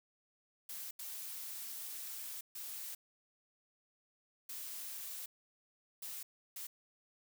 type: noise bursts at uneven times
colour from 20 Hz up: blue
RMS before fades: -45 dBFS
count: 6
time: 0.69-0.91 / 0.99-2.41 / 2.55-2.95 / 4.49-5.26 / 6.02-6.23 / 6.56-6.67 s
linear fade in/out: 5 ms
effects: none